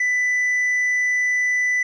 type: tone with tanh clipping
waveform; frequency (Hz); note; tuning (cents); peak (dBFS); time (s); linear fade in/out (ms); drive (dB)
sine; 1990; B6; +13; -18; 0-1.83; 5; 3
effects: none

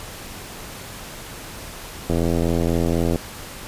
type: click train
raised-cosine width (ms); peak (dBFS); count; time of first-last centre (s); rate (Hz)
2; -8; 90; 2.1-3.158; 84.1
effects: pink hiss -36 dBFS RMS until 3.67 s + resampled to 32000 Hz

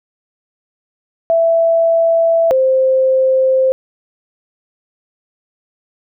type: tone pair in turn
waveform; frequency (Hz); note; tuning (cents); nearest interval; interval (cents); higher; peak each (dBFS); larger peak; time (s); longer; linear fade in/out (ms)
sine; 663 / 523.9; E5 / C5; +10 / +2; major third; 408; first; -9; neither; 1.3-2.51 / 2.51-3.72; neither; 0
effects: none

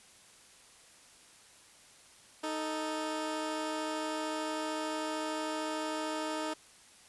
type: tone pair together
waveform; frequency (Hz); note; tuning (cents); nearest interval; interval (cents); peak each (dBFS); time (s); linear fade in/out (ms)
15% pulse; 311.1 / 440; D#4 / A4; 0 / 0; tritone; 600; -28 / -35; 2.43-6.54; 10
effects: white hiss -58 dBFS RMS until 7.08 s + resampled to 24000 Hz

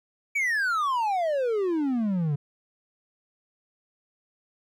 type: exponential sweep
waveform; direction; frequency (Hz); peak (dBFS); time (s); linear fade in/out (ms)
triangle; down; 2326 to 138.59; -21; 0.35-2.36; 10
effects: none

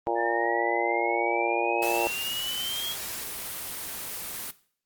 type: harmonic tone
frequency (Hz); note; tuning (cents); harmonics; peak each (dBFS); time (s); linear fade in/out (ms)
116.54; A#2; 0; 3 / 4 / 5 / 6 / 7 / 8; -30 / -31 / -31 / -33 / -29 / -34; 0.07-2.07; 0
type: exponential sweep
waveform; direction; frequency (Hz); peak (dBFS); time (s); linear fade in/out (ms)
sine; up; 1760 to 3322; -30; 0.15-2.96; 50
type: noise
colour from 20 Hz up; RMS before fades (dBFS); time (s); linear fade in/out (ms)
white; -35; 1.82-4.51; 5
effects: noise-tail reverb RT60 0.5 s tail -18 dB re dry + Opus 24 kbps

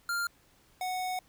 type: tone pair in turn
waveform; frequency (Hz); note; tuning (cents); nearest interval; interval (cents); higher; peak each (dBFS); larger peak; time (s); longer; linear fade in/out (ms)
square; 1396.9 / 738; F6 / F#5; 0 / -5; major seventh; 1105; first; -30 / -32; first; 0.09-0.27 / 0.81-1.19; second; 2
effects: pink hiss -64 dBFS RMS until 1.28 s

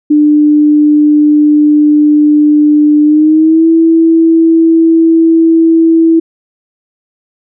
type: tone with pitch glide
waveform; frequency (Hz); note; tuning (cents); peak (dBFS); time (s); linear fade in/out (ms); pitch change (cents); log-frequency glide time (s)
sine; 298.6 to 327.5; D4 to E4; +29 to -11; -3; 0.1-6.2; 10; +160; 3.03-3.67
effects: none

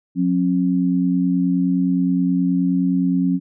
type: tone pair together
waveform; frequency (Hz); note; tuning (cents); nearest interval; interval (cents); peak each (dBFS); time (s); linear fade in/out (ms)
sine; 180.45 / 270; F#3 / C#4; -43 / -45; perfect fifth; 698; -18; 0.15-3.4; 50
effects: none

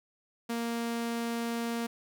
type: tone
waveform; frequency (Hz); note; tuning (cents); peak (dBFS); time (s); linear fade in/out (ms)
sawtooth; 233.1; A#3; 0; -27; 0.49-1.87; 10
effects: none

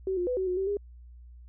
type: tone with pitch steps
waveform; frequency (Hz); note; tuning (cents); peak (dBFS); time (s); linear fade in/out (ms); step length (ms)
sine; 380.1 / 355.3 / 499.6 / 376.6 / 363.1 / 384.6 / 406.5; F#4 / F4 / B4 / F#4 / F#4 / G4 / G#4; +47 / +30 / +20 / +31 / -33 / -33 / -37; -26; 0.07-0.77; 2; 100
effects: added 60 Hz sine -46 dBFS peak until 1.48 s

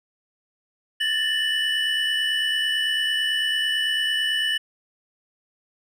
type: tone cluster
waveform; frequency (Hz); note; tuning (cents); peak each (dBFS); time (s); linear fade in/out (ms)
triangle; 1737 / 1806 / 2963; A6 / A6 / F#7; -23 / +45 / +2; -27 / -26 / -21; 1-4.58; 10
effects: none

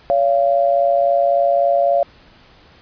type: tone pair together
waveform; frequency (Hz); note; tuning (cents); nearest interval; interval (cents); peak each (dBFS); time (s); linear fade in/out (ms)
sine; 565 / 688.6; C#5 / F5; +33 / -25; minor third; 342; -15; 0.1-2.03; 0
effects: pink hiss -48 dBFS RMS until 2.81 s + resampled to 11025 Hz

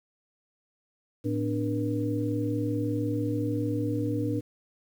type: tone cluster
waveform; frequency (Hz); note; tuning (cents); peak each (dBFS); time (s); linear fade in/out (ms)
sine; 111.7 / 256.2 / 296.3 / 478; A2 / C4 / D4 / A#4; +27 / -36 / +15 / +43; -30 / -35 / -29 / -34; 1.24-4.41; 20
effects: 9-bit

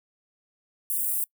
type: high-pass noise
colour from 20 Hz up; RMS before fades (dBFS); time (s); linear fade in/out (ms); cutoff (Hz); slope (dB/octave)
white; -27; 0.9-1.24; 0; 8700; 48
effects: noise-tail reverb RT60 0.1 s tail -25 dB re dry

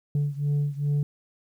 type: beating tone pair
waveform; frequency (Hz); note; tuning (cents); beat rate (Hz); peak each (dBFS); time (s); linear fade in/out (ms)
sine; 144 / 146.5; D3 / D3; -34 / -4; 2.5; -23 / -25; 0.15-1.03; 2
effects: tanh soft clip ceiling -20 dBFS + 10-bit

